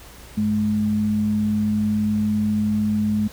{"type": "tone pair together", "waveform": "sine", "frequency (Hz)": [99.7, 211.9], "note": ["G2", "G#3"], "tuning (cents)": [30, 35], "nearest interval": "octave + minor second", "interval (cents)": 1305, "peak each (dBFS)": [-28, -18], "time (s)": [0.37, 3.28], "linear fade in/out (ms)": 10, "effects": ["added 60 Hz sine -44 dBFS peak until 3.32 s", "pink hiss -44 dBFS RMS until 3.32 s"]}